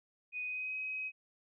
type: tone with pitch glide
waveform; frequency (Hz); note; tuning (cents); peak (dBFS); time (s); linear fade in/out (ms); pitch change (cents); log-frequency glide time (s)
sine; 2489 to 2533; D#7 to D#7; 0 to +30; -36; 0.32-1.12; 50; +30; 0.42-0.76
effects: none